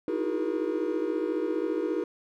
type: tone cluster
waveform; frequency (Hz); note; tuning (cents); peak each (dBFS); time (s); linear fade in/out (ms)
triangle; 311.3 / 326 / 363.1 / 413 / 476.6; D#4 / E4 / F#4 / G#4 / A#4; +1 / -19 / -33 / -10 / +38; -31; 0.08-2.04; 2
effects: none